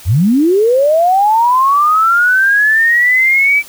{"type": "linear sweep", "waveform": "sine", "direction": "up", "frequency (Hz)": [72.1, 2322], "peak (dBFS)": -7, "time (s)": [0.05, 3.63], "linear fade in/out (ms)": 50, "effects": ["white hiss -36 dBFS RMS until 3.68 s"]}